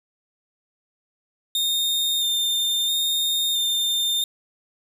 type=tone with vibrato; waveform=40% pulse; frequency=3640 Hz; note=A#7; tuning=42 cents flat; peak=-19 dBFS; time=1.55-4.24 s; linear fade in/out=2 ms; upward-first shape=square; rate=0.75 Hz; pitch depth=14 cents each way; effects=none